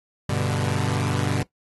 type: chord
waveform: sawtooth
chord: G major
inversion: none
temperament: equal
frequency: 98 / 123.47 / 146.83 Hz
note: G2 / B2 / D3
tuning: 0 / 0 / 0 cents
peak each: -22 dBFS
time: 0.29-1.43 s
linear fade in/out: 5 ms
effects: noise-tail reverb RT60 0.1 s tail -18 dB re dry + AAC 32 kbps